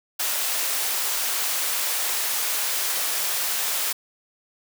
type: high-pass noise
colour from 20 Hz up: white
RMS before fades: -25 dBFS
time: 0.19-3.93 s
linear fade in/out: 10 ms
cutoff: 540 Hz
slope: 12 dB/octave
effects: none